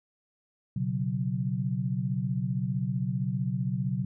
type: chord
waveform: sine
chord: B suspended second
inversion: none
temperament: just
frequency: 123.47 / 138.9 / 185.21 Hz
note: B2 / C#3 / F#3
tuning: 0 / +4 / +2 cents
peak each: -31 dBFS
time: 0.76-4.05 s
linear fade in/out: 5 ms
effects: none